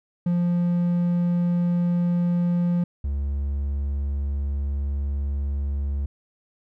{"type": "tone pair in turn", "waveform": "triangle", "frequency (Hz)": [174.61, 70.34], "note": ["F3", "C#2"], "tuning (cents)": [0, 26], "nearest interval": "octave + major third", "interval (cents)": 1574, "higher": "first", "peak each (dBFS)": [-17, -21], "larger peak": "first", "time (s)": [[0.26, 2.84], [3.04, 6.06]], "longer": "second", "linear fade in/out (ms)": 5, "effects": []}